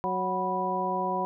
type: harmonic tone with a mistuned harmonic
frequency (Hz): 185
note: F#3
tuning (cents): 0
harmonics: 1 / 2 / 3 / 4 / 5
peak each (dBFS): -35 / -34 / -35 / -32 / -29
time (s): 0.04-1.25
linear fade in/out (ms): 0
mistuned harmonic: 5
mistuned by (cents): +100
effects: none